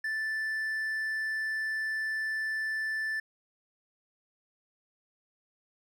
triangle tone, 1760 Hz, A6, in tune, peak -28 dBFS, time 0.04-3.2 s, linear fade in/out 5 ms, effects none

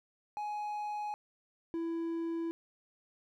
triangle tone pair in turn, 837 / 332.2 Hz, G#5 / E4, +13 / +13 cents, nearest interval octave + major third, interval 1600 cents, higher first, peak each -33 / -31 dBFS, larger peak second, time 0.37-1.14 / 1.74-2.51 s, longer neither, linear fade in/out 0 ms, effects none

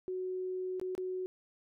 sine tone with dropouts, 370 Hz, F#4, in tune, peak -34 dBFS, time 0.08-1.26 s, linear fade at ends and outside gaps 0 ms, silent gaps 0.798-0.814 / 0.951-0.979 s, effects none

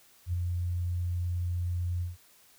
sine tone with ADSR envelope, 88 Hz, F2, 14 cents sharp, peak -25 dBFS, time 0.26-2.17 s, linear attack 73 ms, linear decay 8 ms, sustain -3 dB, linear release 160 ms, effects white hiss -60 dBFS RMS until 2.58 s

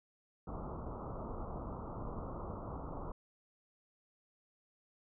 pink low-pass noise, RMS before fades -43 dBFS, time 0.47-3.12 s, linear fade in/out 5 ms, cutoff 1300 Hz, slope 96 dB/octave, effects none

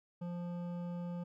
triangle tone with hard clipping, 174.61 Hz, F3, in tune, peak -40 dBFS, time 0.21-1.24 s, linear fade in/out 10 ms, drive 15 dB, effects none

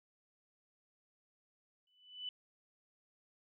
sine tone with exponential growth, 2989 Hz, F#7, 17 cents sharp, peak -37 dBFS, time 1.87-2.29 s, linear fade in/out 2 ms, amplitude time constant 90 ms, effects none

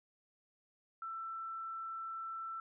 sine tone, 1334 Hz, E6, 20 cents sharp, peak -40 dBFS, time 1.02-2.6 s, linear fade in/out 2 ms, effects none

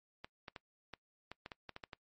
clicks, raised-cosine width 0.3 ms, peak -29 dBFS, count 11, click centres 0.245 / 0.482 / 0.562 / 0.937 / 1.316 / 1.461 / 1.518 / 1.693 / 1.764 / 1.838 / 1.932 s, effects noise-tail reverb RT60 0.1 s tail -23 dB re dry + MP3 32 kbps

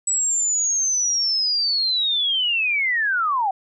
sine linear sweep, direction down, 7890 to 740 Hz, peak -18 dBFS, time 0.07-3.51 s, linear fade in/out 5 ms, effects none

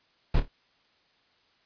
brown noise with echo, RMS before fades -21 dBFS, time 0.34-0.4 s, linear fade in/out 5 ms, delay 27 ms, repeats 3, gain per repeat -10 dB, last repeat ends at 0.481 s, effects white hiss -66 dBFS RMS until 1.65 s + resampled to 11025 Hz

